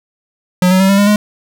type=tone with pitch steps; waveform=square; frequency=181.4 / 186.61 / 191.96 / 197.48 / 203.1 / 209 Hz; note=F#3 / F#3 / G3 / G3 / G#3 / G#3; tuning=-34 / +15 / -36 / +13 / -38 / +11 cents; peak=-8 dBFS; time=0.62-1.16 s; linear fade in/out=2 ms; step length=90 ms; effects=none